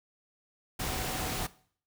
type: tone in noise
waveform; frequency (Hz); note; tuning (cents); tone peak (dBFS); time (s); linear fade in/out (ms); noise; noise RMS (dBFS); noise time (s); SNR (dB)
sine; 750; F#5; +23; -42; 0.79-1.47; 10; pink; -34; 0.79-1.47; -11
effects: noise-tail reverb RT60 0.5 s tail -18 dB re dry